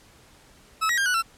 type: tone with pitch steps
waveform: 40% pulse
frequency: 1298 / 1907 / 1602 / 1476 / 1346 Hz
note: E6 / A#6 / G6 / F#6 / E6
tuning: -27 / +39 / +37 / -5 / +36 cents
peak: -20 dBFS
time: 0.81-1.225 s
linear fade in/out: 20 ms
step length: 83 ms
effects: pink hiss -54 dBFS RMS until 1.37 s + low-pass 11000 Hz 12 dB/octave